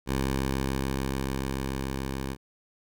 10% pulse tone with level ramp, 66.9 Hz, C2, 39 cents sharp, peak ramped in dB -17 to -23 dBFS, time 0.06-2.37 s, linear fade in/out 50 ms, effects none

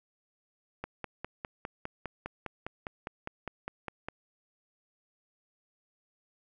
click train, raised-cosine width 0.5 ms, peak -21 dBFS, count 17, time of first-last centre 0.84-4.085 s, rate 4.93 Hz, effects none

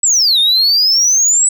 sine exponential two-way sweep, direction down then up, 7980 to 3605 to 7980 Hz, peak -6 dBFS, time 0.03-1.49 s, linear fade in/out 5 ms, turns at 0.39 s, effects tanh soft clip ceiling -7 dBFS

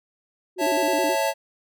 sine tone with vibrato, 332 Hz, E4, 12 cents sharp, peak -25 dBFS, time 0.56-1.16 s, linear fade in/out 50 ms, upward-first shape square, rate 9.4 Hz, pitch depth 170 cents each way
square chord, A major, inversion first, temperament equal with one note detuned, 551.8 / 659.3 / 880 Hz, C#5 / E5 / A5, -8 / 0 / 0 cents, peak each -26 dBFS, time 0.58-1.34 s, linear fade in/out 50 ms
effects none

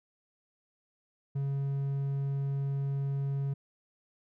triangle tone, 138.59 Hz, C#3, in tune, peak -27 dBFS, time 1.35-3.54 s, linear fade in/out 10 ms, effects none

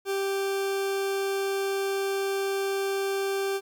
40% pulse tone, 392 Hz, G4, in tune, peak -25 dBFS, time 0.05-3.61 s, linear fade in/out 50 ms, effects 10-bit

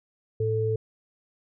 sine tone pair together, 110 / 440 Hz, A2 / A4, 0 / 0 cents, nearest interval 2 octaves, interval 2400 cents, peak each -26 / -25 dBFS, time 0.4-0.76 s, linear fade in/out 5 ms, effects none

